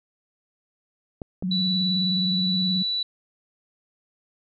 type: clicks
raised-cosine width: 2 ms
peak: -19 dBFS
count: 2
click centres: 1.218 / 1.425 s
type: tone with vibrato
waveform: sine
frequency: 184.2 Hz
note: F#3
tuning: 7 cents flat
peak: -23 dBFS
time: 1.43-2.83 s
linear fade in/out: 10 ms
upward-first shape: triangle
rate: 19 Hz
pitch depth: 83 cents each way
type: tone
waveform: sine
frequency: 3951 Hz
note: B7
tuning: in tune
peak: -23 dBFS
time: 1.51-3.03 s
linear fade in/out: 5 ms
effects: none